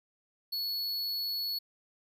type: tone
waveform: square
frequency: 4395 Hz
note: C#8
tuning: 16 cents flat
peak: -32 dBFS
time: 0.52-1.59 s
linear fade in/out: 10 ms
effects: none